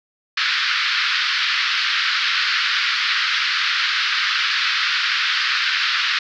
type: band-pass noise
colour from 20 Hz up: pink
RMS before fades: -20 dBFS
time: 0.37-6.19 s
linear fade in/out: 5 ms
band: 1300 to 4900 Hz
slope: 48 dB/octave
effects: none